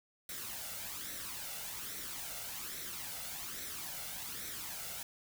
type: noise with flanger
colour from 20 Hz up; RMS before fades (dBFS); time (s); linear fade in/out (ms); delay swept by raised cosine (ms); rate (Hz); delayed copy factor
white; -43; 0.29-5.03; 2; 0.51 to 1.45; 1.2; +0.55
effects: none